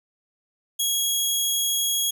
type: tone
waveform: 15% pulse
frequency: 3312 Hz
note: G#7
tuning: 5 cents flat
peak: -14 dBFS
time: 0.79-2.11 s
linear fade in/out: 10 ms
effects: none